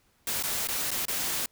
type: noise with dropouts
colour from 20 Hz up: white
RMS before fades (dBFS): -30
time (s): 0.27-1.46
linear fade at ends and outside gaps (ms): 2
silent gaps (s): 0.426-0.436 / 0.673-0.686 / 0.907-0.914 / 1.054-1.082
effects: pink hiss -67 dBFS RMS until 1.51 s